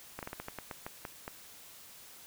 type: slowing click train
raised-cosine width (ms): 0.5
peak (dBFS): -24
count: 11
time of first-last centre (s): 0.19-1.279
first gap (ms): 38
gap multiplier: 1.22
effects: white hiss -53 dBFS RMS until 2.26 s